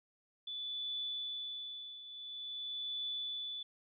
sine tone with tremolo, 3473 Hz, A7, 23 cents flat, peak -36 dBFS, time 0.47-3.63 s, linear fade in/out 5 ms, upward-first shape triangle, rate 0.48 Hz, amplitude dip 75%, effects none

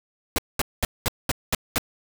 pink noise bursts, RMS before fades -22 dBFS, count 7, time 0.36-1.781 s, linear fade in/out 0 ms, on 23 ms, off 210 ms, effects none

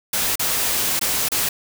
white noise with dropouts, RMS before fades -21 dBFS, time 0.13-1.49 s, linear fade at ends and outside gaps 5 ms, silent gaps 0.357-0.394 / 0.994-1.012 / 1.287-1.317 s, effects none

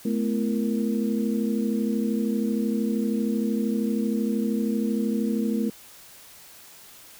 sine tone cluster, 216.4 / 249.3 / 333.9 / 467.3 Hz, A3 / B3 / E4 / A#4, -29 / +16 / +22 / +4 cents, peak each -24 / -28 / -32 / -33 dBFS, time 0.05-5.7 s, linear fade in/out 5 ms, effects white hiss -48 dBFS RMS until 7.19 s

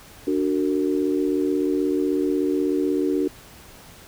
sine chord, D augmented, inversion none, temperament equal with one note detuned, 293.7 / 370 / 456.6 Hz, D4 / F#4 / A#4, 0 / 0 / -36 cents, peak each -22 / -23 / -28 dBFS, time 0.27-3.28 s, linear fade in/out 5 ms, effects pink hiss -46 dBFS RMS until 4.07 s

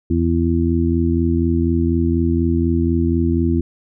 harmonic tone, 84.1 Hz, E2, 35 cents sharp, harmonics 1 / 2 / 3 / 4, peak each -18 / -23 / -19 / -20 dBFS, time 0.1-3.61 s, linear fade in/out 5 ms, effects none

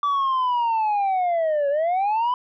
sine linear two-way sweep, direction down then up, 1161 to 554.4 to 1008 Hz, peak -16 dBFS, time 0.03-2.34 s, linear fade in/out 2 ms, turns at 1.69 s, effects tanh soft clip ceiling -18 dBFS

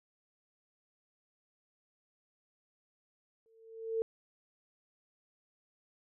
sine tone with exponential growth, 450 Hz, A4, 39 cents sharp, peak -27 dBFS, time 3.46-4.02 s, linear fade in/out 0 ms, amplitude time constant 120 ms, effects none

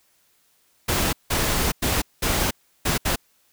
pink noise bursts at uneven times, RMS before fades -22 dBFS, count 6, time 0.88-1.13 / 1.3-1.72 / 1.82-2.02 / 2.22-2.51 / 2.85-2.98 / 3.05-3.16 s, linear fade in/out 10 ms, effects white hiss -63 dBFS RMS until 3.52 s

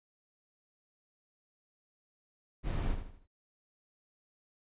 brown noise with echo, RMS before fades -32 dBFS, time 2.63-2.96 s, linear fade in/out 50 ms, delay 79 ms, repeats 4, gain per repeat -8 dB, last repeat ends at 3.276 s, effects resampled to 8000 Hz

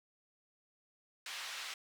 white band-pass noise, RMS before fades -44 dBFS, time 1.26-1.74 s, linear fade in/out 2 ms, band 1100 to 4100 Hz, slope 12 dB/octave, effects none

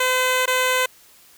10% pulse tone with dropouts, 510 Hz, C5, 44 cents flat, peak -9 dBFS, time 0-0.86 s, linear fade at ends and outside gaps 5 ms, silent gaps 0.458-0.476 s, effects white hiss -51 dBFS RMS until 1.37 s

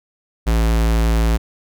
square tone, 55.9 Hz, A1, 28 cents sharp, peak -14 dBFS, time 0.46-1.38 s, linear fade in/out 20 ms, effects none

